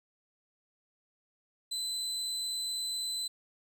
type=tone; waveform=30% pulse; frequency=4028 Hz; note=B7; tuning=33 cents sharp; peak=-30 dBFS; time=1.71-3.28 s; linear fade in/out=10 ms; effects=none